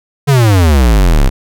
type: exponential sweep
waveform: square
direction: down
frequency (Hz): 147.4 to 30.87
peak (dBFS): -6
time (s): 0.27-1.3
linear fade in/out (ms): 20
effects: none